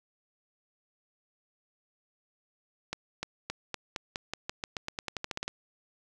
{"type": "accelerating click train", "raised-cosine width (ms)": 0.2, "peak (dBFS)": -16, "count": 19, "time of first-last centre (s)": [2.93, 5.48], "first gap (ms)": 300, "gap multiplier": 0.9, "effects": []}